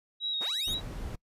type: tone with vibrato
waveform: sine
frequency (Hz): 3810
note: A#7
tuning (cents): +37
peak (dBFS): -29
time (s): 0.2-0.81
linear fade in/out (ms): 50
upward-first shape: square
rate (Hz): 3.7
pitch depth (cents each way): 24
type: linear sweep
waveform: 10% pulse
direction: up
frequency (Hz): 58.27 to 3729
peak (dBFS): -31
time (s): 0.4-0.75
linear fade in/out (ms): 20
type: noise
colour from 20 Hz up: brown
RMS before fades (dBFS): -38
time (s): 0.67-1.16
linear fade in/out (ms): 10
effects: noise-tail reverb RT60 0.1 s tail -25 dB re dry + resampled to 32000 Hz